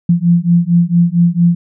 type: beating tone pair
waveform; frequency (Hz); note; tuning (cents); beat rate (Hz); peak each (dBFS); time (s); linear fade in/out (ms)
sine; 170 / 174.4; F3 / F3; -46 / -2; 4.4; -11; 0.09-1.55; 5
effects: none